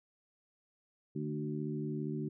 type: harmonic tone with a mistuned harmonic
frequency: 75 Hz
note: D2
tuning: 37 cents sharp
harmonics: 2 / 3 / 4 / 5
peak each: -38 / -40 / -41 / -42 dBFS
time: 1.15-2.29 s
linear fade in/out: 10 ms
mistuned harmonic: 3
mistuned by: -17 cents
effects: none